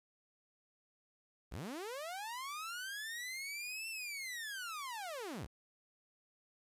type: linear two-way sweep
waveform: sawtooth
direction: up then down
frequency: 34.31 to 2702 to 34.31 Hz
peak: -38 dBFS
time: 1.51-5.47 s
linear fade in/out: 20 ms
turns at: 3.89 s
effects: resampled to 32000 Hz + 11-bit